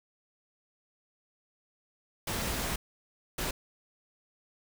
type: noise bursts at uneven times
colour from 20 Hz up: pink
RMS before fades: -33 dBFS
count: 2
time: 2.27-2.76 / 3.38-3.51 s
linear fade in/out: 5 ms
effects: none